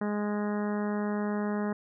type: harmonic tone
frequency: 207.7 Hz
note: G#3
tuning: in tune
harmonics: 1 / 2 / 3 / 4 / 5 / 6 / 7 / 8 / 9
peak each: -29 / -35 / -39 / -41 / -43 / -45 / -46 / -47 / -48 dBFS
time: 0.01-1.73 s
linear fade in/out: 5 ms
effects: none

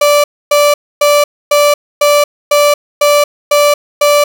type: tone bursts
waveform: 35% pulse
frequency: 584 Hz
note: D5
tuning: 10 cents flat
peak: -4 dBFS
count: 9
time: 0.01-4.24 s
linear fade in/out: 5 ms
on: 230 ms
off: 270 ms
effects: none

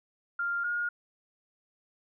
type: tone pair in turn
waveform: sine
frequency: 1396.9 / 1427.9 Hz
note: F6 / F6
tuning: 0 / +38 cents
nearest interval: unison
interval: 38 cents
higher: second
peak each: -28 dBFS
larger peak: neither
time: 0.39-0.64 / 0.64-0.89 s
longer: neither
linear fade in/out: 5 ms
effects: none

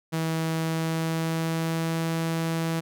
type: tone with pitch glide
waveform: sawtooth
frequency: 161.8 to 163.96 Hz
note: E3 to E3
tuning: -32 to -9 cents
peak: -21 dBFS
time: 0.12-2.81 s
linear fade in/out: 20 ms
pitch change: +23 cents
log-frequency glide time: 0.55-2.08 s
effects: none

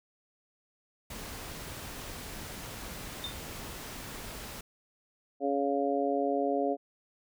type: noise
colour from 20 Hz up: pink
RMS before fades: -42 dBFS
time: 1.1-4.61 s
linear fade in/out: 5 ms
type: tone with exponential decay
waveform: sine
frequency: 3605 Hz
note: A7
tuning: 41 cents sharp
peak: -31 dBFS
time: 3.24-3.4 s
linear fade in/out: 2 ms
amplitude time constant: 33 ms
type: harmonic tone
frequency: 140 Hz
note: C#3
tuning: 18 cents sharp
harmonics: 2 / 3 / 4 / 5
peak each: -32 / -32 / -32 / -32 dBFS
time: 5.4-6.77 s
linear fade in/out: 50 ms
effects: none

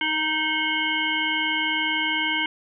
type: harmonic tone with a mistuned harmonic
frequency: 311.1 Hz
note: D#4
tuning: in tune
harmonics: 1 / 3 / 5 / 7 / 9 / 10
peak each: -32 / -30 / -29 / -25 / -31 / -29 dBFS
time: 0.01-2.46 s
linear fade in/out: 2 ms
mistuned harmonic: 9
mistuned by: +49 cents
effects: none

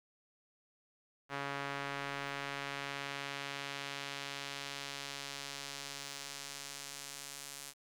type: tone with band-pass filter sweep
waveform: sawtooth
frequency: 140.2 Hz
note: C#3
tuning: 20 cents sharp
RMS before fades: -43 dBFS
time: 1.29-7.74 s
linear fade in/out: 50 ms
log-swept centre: 1500 to 8800 Hz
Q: 0.9
effects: 11-bit

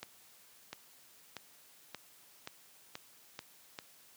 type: accelerating click train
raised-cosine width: 0.2 ms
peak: -24 dBFS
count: 8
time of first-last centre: 0.03-3.789 s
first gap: 700 ms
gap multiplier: 0.91
effects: white hiss -61 dBFS RMS until 4.16 s + high-pass 100 Hz 12 dB/octave

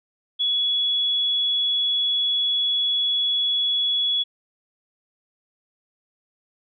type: tone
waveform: sine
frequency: 3380 Hz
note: G#7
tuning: 30 cents sharp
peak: -19 dBFS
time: 0.39-4.24 s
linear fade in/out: 20 ms
effects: none

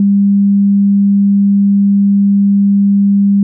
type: tone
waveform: sine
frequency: 200 Hz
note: G3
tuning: 35 cents sharp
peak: -6 dBFS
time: 0-3.43 s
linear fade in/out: 2 ms
effects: none

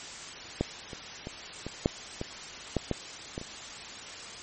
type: clicks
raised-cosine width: 2 ms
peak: -12 / -27 / -23 / -22 / -9 / -19 / -12 / -14 / -20 / -27 dBFS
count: 10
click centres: 0.61 / 0.932 / 1.271 / 1.666 / 1.859 / 2.214 / 2.767 / 2.913 / 3.379 / 3.414 s
effects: white hiss -42 dBFS RMS until 4.42 s + MP3 32 kbps

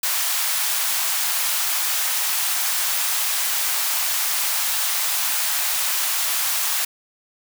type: high-pass noise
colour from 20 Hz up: white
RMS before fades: -22 dBFS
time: 0.03-6.85 s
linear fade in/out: 5 ms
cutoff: 720 Hz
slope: 24 dB/octave
effects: none

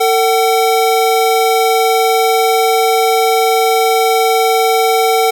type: tone pair together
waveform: square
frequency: 450 / 756.8 Hz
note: A4 / F#5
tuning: +39 / +39 cents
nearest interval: major sixth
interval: 900 cents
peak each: -13 dBFS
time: 0-5.31 s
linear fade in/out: 10 ms
effects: none

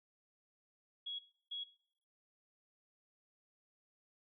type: tone bursts at uneven times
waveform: sine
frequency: 3331 Hz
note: G#7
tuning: 4 cents sharp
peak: -40 dBFS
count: 2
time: 1.06-1.19 / 1.51-1.64 s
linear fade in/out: 10 ms
effects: noise-tail reverb RT60 0.7 s tail -19 dB re dry

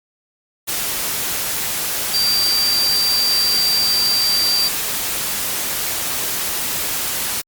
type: tone in noise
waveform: sine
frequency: 4699 Hz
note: D8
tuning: in tune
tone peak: -15 dBFS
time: 2.13-4.69 s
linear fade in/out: 20 ms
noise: white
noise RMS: -22 dBFS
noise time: 0.67-7.42 s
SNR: +4 dB
effects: Opus 48 kbps

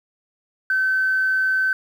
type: tone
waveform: sine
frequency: 1533 Hz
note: G6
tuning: 39 cents flat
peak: -16 dBFS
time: 0.7-1.73 s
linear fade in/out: 2 ms
effects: tanh soft clip ceiling -12 dBFS + 8-bit

